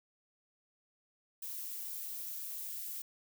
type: noise with amplitude modulation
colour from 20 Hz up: violet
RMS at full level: -40 dBFS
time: 1.42-3.02 s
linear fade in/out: 5 ms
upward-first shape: sine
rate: 243 Hz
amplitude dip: 45%
effects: none